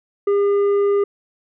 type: tone with tanh clipping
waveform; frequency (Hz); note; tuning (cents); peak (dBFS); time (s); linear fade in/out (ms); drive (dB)
sine; 403.4; G4; +50; -15; 0.27-1.04; 5; 6
effects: none